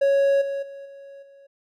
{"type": "tone with level steps", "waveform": "triangle", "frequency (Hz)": 554.4, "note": "C#5", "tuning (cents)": 0, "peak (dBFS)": [-14, -23, -34, -38, -45], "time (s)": [0.01, 1.47], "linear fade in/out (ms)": 10, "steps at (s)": [0.41, 0.62, 0.85, 1.22], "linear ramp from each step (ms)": 10, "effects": []}